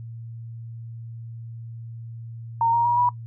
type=tone with pitch steps; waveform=sine; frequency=920 / 937.7 / 955.8 / 974.1 Hz; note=A#5 / A#5 / A#5 / B5; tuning=-23 / +10 / +43 / -24 cents; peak=-17 dBFS; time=2.61-3.09 s; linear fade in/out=2 ms; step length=120 ms; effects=noise-tail reverb RT60 0.1 s tail -20 dB re dry + added 115 Hz sine -34 dBFS peak until 3.26 s